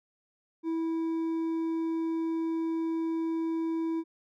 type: tone with hard clipping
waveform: triangle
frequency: 327 Hz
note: E4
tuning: 14 cents flat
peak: -29 dBFS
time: 0.63-4.04 s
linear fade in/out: 50 ms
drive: 7 dB
effects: none